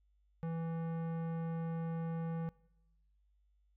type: tone with tanh clipping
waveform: sine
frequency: 164.81 Hz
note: E3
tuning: in tune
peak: -38 dBFS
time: 0.43-2.49 s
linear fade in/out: 0 ms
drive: 16 dB
effects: noise-tail reverb RT60 1.0 s tail -23 dB re dry + added 50 Hz sine -69 dBFS peak until 3.76 s